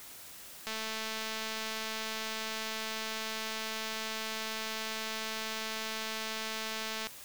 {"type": "click train", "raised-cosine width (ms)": 0.2, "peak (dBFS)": -20, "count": 1409, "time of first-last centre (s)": [0.67, 7.07], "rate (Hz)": 220, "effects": ["white hiss -49 dBFS RMS until 7.24 s"]}